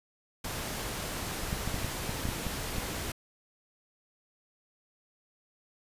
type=noise; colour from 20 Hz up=pink; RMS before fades=-36 dBFS; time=0.44-3.12 s; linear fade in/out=5 ms
type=clicks; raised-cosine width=5 ms; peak=-21 dBFS; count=9; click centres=1.529 / 1.676 / 1.743 / 1.846 / 2.094 / 2.254 / 2.289 / 2.467 / 2.783 s
effects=resampled to 32000 Hz